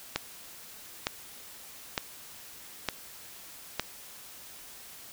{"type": "click train", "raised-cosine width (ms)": 0.2, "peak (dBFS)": -10, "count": 5, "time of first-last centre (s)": [0.16, 3.796], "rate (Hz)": 1.1, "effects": ["white hiss -48 dBFS RMS until 5.12 s"]}